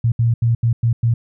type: tone bursts at uneven times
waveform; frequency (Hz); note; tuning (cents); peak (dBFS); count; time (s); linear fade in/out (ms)
sine; 116.54; A#2; 0; -12; 6; 0.04-0.12 / 0.19-0.34 / 0.42-0.55 / 0.63-0.73 / 0.83-0.93 / 1.03-1.14; 5
effects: none